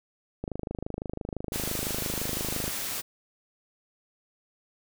click train, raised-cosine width 2 ms, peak -19 dBFS, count 59, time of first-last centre 0.44-2.679 s, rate 25.9 Hz
white noise, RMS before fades -33 dBFS, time 1.52-3.02 s, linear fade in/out 20 ms
effects none

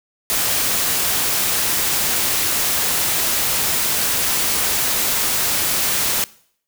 white noise, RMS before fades -19 dBFS, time 0.3-6.24 s, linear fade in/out 0 ms, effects noise-tail reverb RT60 0.6 s tail -21 dB re dry

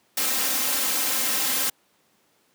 white noise with comb filter, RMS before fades -24 dBFS, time 0.17-1.7 s, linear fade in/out 5 ms, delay 3.8 ms, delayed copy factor +1, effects pink hiss -64 dBFS RMS until 2.54 s + high-pass 200 Hz 12 dB/octave

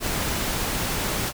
pink noise, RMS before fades -26 dBFS, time 0-1.33 s, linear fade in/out 50 ms, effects none

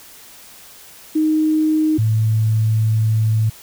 sine tone pair in turn, 311.1 / 109.99 Hz, D#4 / A2, 0 / 0 cents, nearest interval octave + tritone, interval 1800 cents, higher first, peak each -13 dBFS, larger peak neither, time 1.15-1.98 / 1.98-3.5 s, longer second, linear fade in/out 10 ms, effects white hiss -42 dBFS RMS until 3.62 s

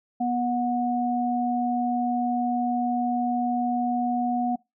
sine tone pair together, 243.4 / 730 Hz, B3 / F#5, -25 / -24 cents, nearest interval octave + perfect fifth, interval 1901 cents, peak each -25 dBFS, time 0.2-4.56 s, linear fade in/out 10 ms, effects noise-tail reverb RT60 0.2 s tail -23 dB re dry

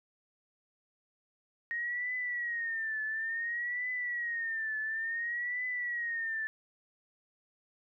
sine tone with vibrato, 1864.7 Hz, A#6, in tune, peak -32 dBFS, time 1.71-6.47 s, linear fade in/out 0 ms, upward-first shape triangle, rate 0.57 Hz, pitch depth 130 cents each way, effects none

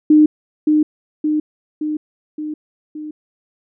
sine tone with echo, 304.6 Hz, D#4, 37 cents flat, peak -6 dBFS, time 0.1-0.26 s, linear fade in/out 5 ms, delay 570 ms, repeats 5, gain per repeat -4 dB, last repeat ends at 3.11 s, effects none

